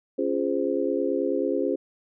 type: chord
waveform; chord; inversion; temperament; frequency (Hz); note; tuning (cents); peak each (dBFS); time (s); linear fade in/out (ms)
sine; Db major seventh; none; just; 277.2 / 346.5 / 415.8 / 519.7; Db4 / F4 / Ab4 / C5; 0 / -14 / +2 / -12; -28; 0.18-1.76; 10
effects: none